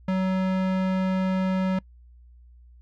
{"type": "tone with low-pass filter", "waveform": "square", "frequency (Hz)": 187.7, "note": "F#3", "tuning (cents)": 25, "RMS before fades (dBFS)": -24, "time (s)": [0.08, 1.79], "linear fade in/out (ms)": 5, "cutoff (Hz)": 2600, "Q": 0.6, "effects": ["noise-tail reverb RT60 0.1 s tail -25 dB re dry", "added 60 Hz sine -48 dBFS peak until 2.81 s"]}